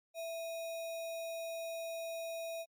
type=tone with sample-and-hold; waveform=sine; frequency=661 Hz; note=E5; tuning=5 cents sharp; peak=-38 dBFS; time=0.14-2.66 s; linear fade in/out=50 ms; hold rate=3150 Hz; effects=MP3 64 kbps